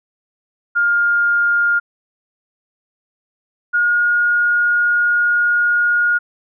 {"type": "tone pair in turn", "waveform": "sine", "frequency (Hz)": [1411, 1432.4], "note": ["F6", "F6"], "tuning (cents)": [17, 43], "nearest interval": "unison", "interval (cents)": 26, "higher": "second", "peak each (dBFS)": -12, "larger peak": "neither", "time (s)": [[0.75, 1.8], [3.73, 6.19]], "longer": "second", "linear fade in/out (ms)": 20, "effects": []}